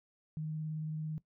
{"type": "tone with vibrato", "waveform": "sine", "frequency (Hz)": 155.56, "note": "D#3", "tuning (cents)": 0, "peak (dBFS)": -35, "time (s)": [0.37, 1.18], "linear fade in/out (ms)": 0, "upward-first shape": "triangle", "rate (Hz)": 18, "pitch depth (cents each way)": 18, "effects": ["noise-tail reverb RT60 0.1 s tail -18 dB re dry"]}